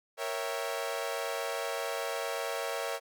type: chord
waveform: sawtooth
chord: A# diminished seventh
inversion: none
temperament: equal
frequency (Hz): 466.2 / 554.4 / 659.3 / 784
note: A#4 / C#5 / E5 / G5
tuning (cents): 0 / 0 / 0 / 0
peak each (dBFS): -34 / -33 / -34 / -38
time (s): 0.17-3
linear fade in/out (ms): 50
effects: none